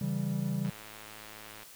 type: chord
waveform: triangle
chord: C# diminished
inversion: none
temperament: equal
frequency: 138.59 / 164.81 / 196 Hz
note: C#3 / E3 / G3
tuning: 0 / 0 / 0 cents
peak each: -32 / -33 / -31 dBFS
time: 0.01-0.7 s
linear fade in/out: 5 ms
type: click train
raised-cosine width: 0.3 ms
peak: -31 dBFS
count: 106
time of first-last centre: 0.65-1.631 s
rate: 107 Hz
effects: white hiss -52 dBFS RMS until 1.75 s

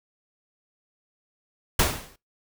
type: noise with exponential decay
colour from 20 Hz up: pink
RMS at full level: -17 dBFS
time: 1.79-2.16 s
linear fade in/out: 5 ms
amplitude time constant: 80 ms
effects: noise-tail reverb RT60 0.2 s tail -22 dB re dry

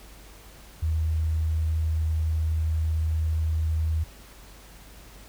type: tone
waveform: sine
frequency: 79.5 Hz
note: D#2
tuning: 38 cents sharp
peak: -22 dBFS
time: 0.82-4.04 s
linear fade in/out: 10 ms
effects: added 50 Hz sine -48 dBFS peak until 5.28 s + pink hiss -50 dBFS RMS until 5.28 s

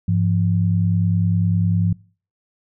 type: tone pair together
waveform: sine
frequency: 101.18 / 171.2 Hz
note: G#2 / F3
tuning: -45 / -34 cents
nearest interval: major sixth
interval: 911 cents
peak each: -17 / -19 dBFS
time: 0.08-1.93 s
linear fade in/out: 5 ms
effects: noise-tail reverb RT60 0.4 s tail -23 dB re dry

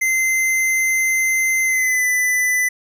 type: tone with pitch glide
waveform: square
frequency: 2071 to 1998.1 Hz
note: C7 to B6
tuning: -18 to +20 cents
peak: -16 dBFS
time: 0.01-2.69 s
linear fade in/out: 10 ms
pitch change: -62 cents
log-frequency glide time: 1.63-2.06 s
effects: none

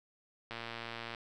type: click train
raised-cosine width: 0.3 ms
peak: -25 dBFS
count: 75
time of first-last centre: 0.51-1.148 s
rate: 116 Hz
effects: none

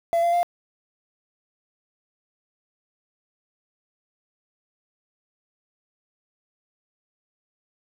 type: tone with pitch steps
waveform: sine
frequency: 677 / 687.6 / 698.4 Hz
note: E5 / F5 / F5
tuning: +46 / -27 / 0 cents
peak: -15 dBFS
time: 0.13-0.43 s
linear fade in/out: 0 ms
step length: 100 ms
effects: tanh soft clip ceiling -17 dBFS + 7-bit

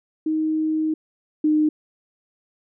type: tone pair in turn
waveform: sine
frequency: 313.2 / 306 Hz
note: D#4 / D#4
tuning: +11 / -29 cents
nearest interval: unison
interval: 40 cents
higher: first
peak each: -19 / -15 dBFS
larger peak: second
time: 0.26-0.94 / 1.44-1.69 s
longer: first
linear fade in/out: 5 ms
effects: none

